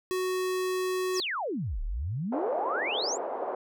square tone, 370 Hz, F#4, in tune, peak -28 dBFS, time 0.11-1.2 s, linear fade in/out 0 ms
sine exponential two-way sweep, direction down then up, 7780 to 32.7 to 7780 Hz, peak -29 dBFS, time 1.13-3.18 s, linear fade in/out 50 ms, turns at 1.82 s
white band-pass noise, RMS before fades -33 dBFS, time 2.32-3.55 s, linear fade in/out 5 ms, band 400 to 800 Hz, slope 24 dB/octave
effects none

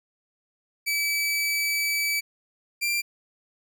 sawtooth tone pair in turn, 2300 / 2370 Hz, D7 / D7, -37 / +15 cents, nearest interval minor second, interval 52 cents, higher second, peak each -20 dBFS, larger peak neither, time 0.86-2.21 / 2.81-3.02 s, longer first, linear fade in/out 20 ms, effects none

